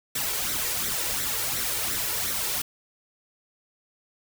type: noise with flanger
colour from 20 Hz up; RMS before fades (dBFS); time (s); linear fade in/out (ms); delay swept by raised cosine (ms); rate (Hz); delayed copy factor
white; -28; 0.15-2.62; 5; 0.51 to 2.21; 2.8; +0.6
effects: none